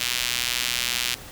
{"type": "tone with high-pass filter", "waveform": "sawtooth", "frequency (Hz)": 122.3, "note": "B2", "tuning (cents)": -16, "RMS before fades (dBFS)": -26, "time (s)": [0, 1.15], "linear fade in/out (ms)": 10, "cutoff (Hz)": 2900, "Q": 1.3, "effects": ["pink hiss -41 dBFS RMS until 1.31 s"]}